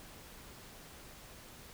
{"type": "silence", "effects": ["pink hiss -53 dBFS RMS until 1.73 s"]}